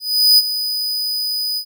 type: tone with ADSR envelope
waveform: 45% pulse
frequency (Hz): 4978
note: D#8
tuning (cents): 0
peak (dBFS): -6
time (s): 0-1.65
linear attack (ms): 380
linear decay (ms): 33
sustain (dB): -12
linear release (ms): 78
effects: none